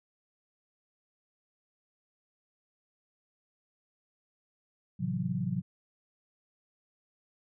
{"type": "chord", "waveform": "sine", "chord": "F# half-diminished seventh", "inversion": "first", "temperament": "just", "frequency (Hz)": [111, 133.2, 166.5, 185], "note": ["A2", "C3", "E3", "F#3"], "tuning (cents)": [16, 31, 18, 0], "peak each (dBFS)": [-38, -35, -35, -33], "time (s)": [4.99, 5.62], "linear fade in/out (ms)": 20, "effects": []}